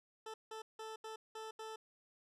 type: tone bursts at uneven times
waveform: 20% pulse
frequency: 440 Hz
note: A4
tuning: in tune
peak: -40 dBFS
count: 6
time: 0.26-0.34 / 0.51-0.62 / 0.79-0.96 / 1.04-1.16 / 1.35-1.51 / 1.59-1.76 s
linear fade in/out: 5 ms
effects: low-pass 9000 Hz 12 dB/octave